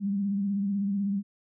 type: tone with vibrato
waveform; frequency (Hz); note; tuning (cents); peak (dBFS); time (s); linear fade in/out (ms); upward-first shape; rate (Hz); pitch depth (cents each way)
sine; 199.5; G3; +31; -25; 0-1.23; 50; sine; 16; 47
effects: none